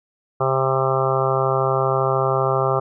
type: harmonic tone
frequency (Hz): 132.8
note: C3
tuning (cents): +26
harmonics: 1 / 3 / 4 / 5 / 6 / 7 / 8 / 9 / 10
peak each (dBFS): -24 / -23 / -24 / -25 / -26 / -31 / -29 / -24 / -30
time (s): 0.4-2.8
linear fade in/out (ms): 10
effects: none